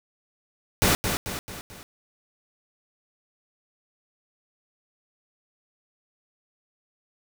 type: noise with echo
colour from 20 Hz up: pink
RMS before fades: -20 dBFS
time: 0.82-0.95 s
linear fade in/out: 0 ms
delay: 220 ms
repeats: 4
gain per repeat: -6 dB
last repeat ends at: 1.83 s
effects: none